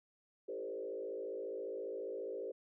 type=tone with frequency modulation; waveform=sine; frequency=456 Hz; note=A#4; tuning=38 cents flat; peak=-39 dBFS; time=0.48-2.52 s; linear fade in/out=10 ms; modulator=54.7 Hz; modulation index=1.6; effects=none